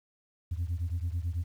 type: beating tone pair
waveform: sine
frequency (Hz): 82.41 / 91.51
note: E2 / F#2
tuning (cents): 0 / -19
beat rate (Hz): 9.1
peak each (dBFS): -30 / -32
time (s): 0.51-1.44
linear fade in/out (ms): 10
effects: tanh soft clip ceiling -26 dBFS + 10-bit